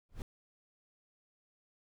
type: noise with exponential growth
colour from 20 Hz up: brown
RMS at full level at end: -32 dBFS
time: 0.09-0.22 s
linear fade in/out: 1 ms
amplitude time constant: 27 ms
effects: none